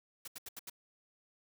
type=noise bursts; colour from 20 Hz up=white; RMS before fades=-45 dBFS; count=5; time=0.25-0.698 s; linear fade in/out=5 ms; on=28 ms; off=77 ms; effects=none